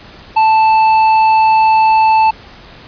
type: tone with tanh clipping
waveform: triangle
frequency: 880 Hz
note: A5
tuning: in tune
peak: -8 dBFS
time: 0.36-2.31 s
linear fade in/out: 10 ms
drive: 12 dB
effects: pink hiss -37 dBFS RMS until 2.87 s + resampled to 11025 Hz